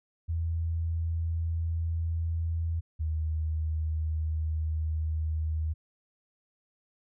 sine tone pair in turn, 82.6 / 78.69 Hz, E2 / D#2, +4 / +20 cents, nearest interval minor second, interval 84 cents, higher first, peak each -27 dBFS, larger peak neither, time 0.28-2.81 / 2.99-5.74 s, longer second, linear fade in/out 20 ms, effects none

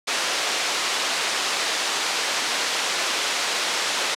white low-pass noise, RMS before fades -24 dBFS, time 0.07-4.15 s, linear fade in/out 10 ms, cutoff 5100 Hz, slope 12 dB/octave, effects high-pass 400 Hz 12 dB/octave + low-pass 10000 Hz 12 dB/octave

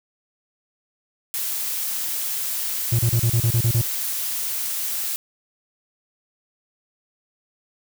blue noise, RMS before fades -26 dBFS, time 1.34-5.16 s, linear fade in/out 0 ms
triangle tone bursts, 116.54 Hz, A#2, in tune, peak -14 dBFS, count 9, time 2.92-3.815 s, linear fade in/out 5 ms, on 71 ms, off 32 ms
effects none

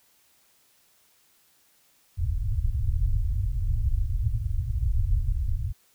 pink low-pass noise, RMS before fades -25 dBFS, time 2.17-5.73 s, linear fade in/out 20 ms, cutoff 120 Hz, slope 96 dB/octave, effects white hiss -63 dBFS RMS until 5.94 s

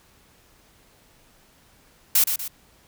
blue noise with echo, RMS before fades -17 dBFS, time 2.15-2.24 s, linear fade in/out 5 ms, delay 120 ms, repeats 2, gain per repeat -7 dB, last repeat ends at 2.48 s, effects pink hiss -57 dBFS RMS until 2.87 s

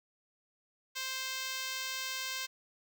5% pulse tone with high-pass filter, 523.3 Hz, C5, in tune, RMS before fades -38 dBFS, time 0.95-2.47 s, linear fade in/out 20 ms, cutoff 1100 Hz, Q 0.74, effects none

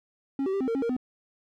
triangle tone with pitch steps, 273.4 / 383.2 / 393.6 / 261 / 458 / 271.9 / 465.7 / 252.8 Hz, C#4 / G4 / G4 / C4 / A#4 / C#4 / A#4 / B3, -24 / -39 / +7 / -4 / -31 / -33 / -2 / +41 cents, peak -23 dBFS, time 0.39-0.966 s, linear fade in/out 2 ms, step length 72 ms, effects none

